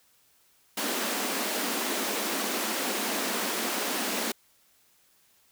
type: high-pass noise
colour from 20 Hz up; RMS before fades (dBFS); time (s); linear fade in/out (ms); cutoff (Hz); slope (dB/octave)
pink; -30; 0.77-4.32; 5; 200; 96
effects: white hiss -64 dBFS RMS until 5.51 s